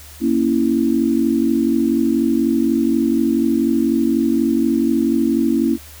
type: chord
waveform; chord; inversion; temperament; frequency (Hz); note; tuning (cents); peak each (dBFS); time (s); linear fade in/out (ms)
sine; A# diminished; none; equal; 233.1 / 277.2 / 329.6; A#3 / C#4 / E4; 0 / 0 / 0; -18; 0.2-5.78; 50
effects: added 75 Hz sine -40 dBFS peak until 6 s + white hiss -41 dBFS RMS until 6 s